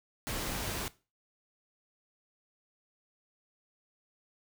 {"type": "noise", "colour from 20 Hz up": "pink", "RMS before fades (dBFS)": -36, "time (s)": [0.27, 0.88], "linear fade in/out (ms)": 0, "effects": ["noise-tail reverb RT60 0.3 s tail -18 dB re dry"]}